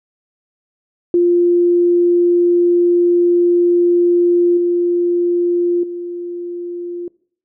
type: tone with level steps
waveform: sine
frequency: 349.2 Hz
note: F4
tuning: in tune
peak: -9 / -12 / -22 dBFS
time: 1.14-7.08 s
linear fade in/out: 2 ms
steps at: 4.57 / 5.83 s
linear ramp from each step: 5 ms
effects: noise-tail reverb RT60 0.6 s tail -23 dB re dry